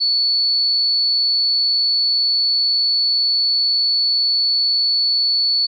sine tone, 4439 Hz, C#8, 2 cents sharp, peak -14 dBFS, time 0-5.67 s, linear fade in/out 20 ms, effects none

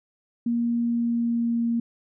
sine tone with pitch glide, 235.6 to 233.2 Hz, A#3 to A#3, +19 to +1 cents, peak -21 dBFS, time 0.46-1.8 s, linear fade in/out 5 ms, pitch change -18 cents, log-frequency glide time 0.82-1.67 s, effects none

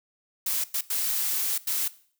blue noise bursts at uneven times, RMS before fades -27 dBFS, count 4, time 0.46-0.64 / 0.74-0.81 / 0.9-1.58 / 1.67-1.88 s, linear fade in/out 5 ms, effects noise-tail reverb RT60 0.5 s tail -18 dB re dry

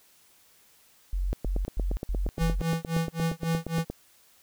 sine tone bursts, 45.73 Hz, F#1, 20 cents flat, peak -25 dBFS, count 5, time 1.13-2.61 s, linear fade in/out 0 ms, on 200 ms, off 120 ms
click train, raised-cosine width 2 ms, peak -19 dBFS, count 23, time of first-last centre 1.33-3.9 s, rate 8.56 Hz
square tone with tremolo, 164.81 Hz, E3, in tune, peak -24 dBFS, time 2.37-3.85 s, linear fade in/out 50 ms, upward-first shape sine, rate 3.7 Hz, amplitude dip 100%
effects white hiss -60 dBFS RMS until 4.42 s

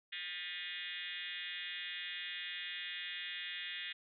sine tone with frequency modulation, 2668 Hz, E7, 20 cents sharp, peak -40 dBFS, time 0.12-3.93 s, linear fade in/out 10 ms, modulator 178 Hz, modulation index 5.5, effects none

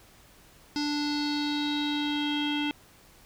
square tone with low-pass filter sweep, 293.7 Hz, D4, in tune, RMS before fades -29 dBFS, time 0.76-2.71 s, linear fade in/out 0 ms, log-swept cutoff 5000 to 3000 Hz, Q 6.8, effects pink hiss -56 dBFS RMS until 3.25 s

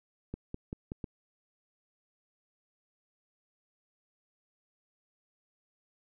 clicks, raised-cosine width 3 ms, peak -24 dBFS, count 5, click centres 0.34 / 0.544 / 0.729 / 0.919 / 1.042 s, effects none

